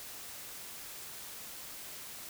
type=silence; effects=white hiss -46 dBFS RMS until 2.29 s